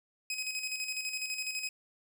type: tone with tremolo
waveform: 20% pulse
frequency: 2530 Hz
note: D#7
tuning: 28 cents sharp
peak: -28 dBFS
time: 0.3-1.69 s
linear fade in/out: 2 ms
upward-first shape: square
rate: 12 Hz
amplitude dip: 50%
effects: none